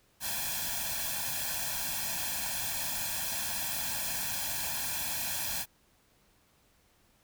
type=noise with comb filter; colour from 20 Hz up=white; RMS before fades=-34 dBFS; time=0.2-5.66 s; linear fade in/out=50 ms; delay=1.2 ms; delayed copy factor=+0.9; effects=pink hiss -67 dBFS RMS until 7.23 s